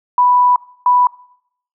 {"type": "tone bursts at uneven times", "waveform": "sine", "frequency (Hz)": 987.8, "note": "B5", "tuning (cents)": 0, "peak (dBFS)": -8, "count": 2, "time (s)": [[0.18, 0.56], [0.86, 1.07]], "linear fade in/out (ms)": 2, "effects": ["noise-tail reverb RT60 0.7 s tail -22 dB re dry"]}